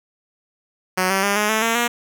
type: tone with pitch steps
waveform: 5% pulse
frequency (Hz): 185 / 192.97 / 201.3 / 209.9 / 219 / 228.4 / 238.3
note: F#3 / G3 / G3 / G#3 / A3 / A#3 / A#3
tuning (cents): 0 / -27 / +46 / +19 / -8 / -35 / +38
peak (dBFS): -6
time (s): 0.97-1.88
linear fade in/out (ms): 10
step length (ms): 130
effects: none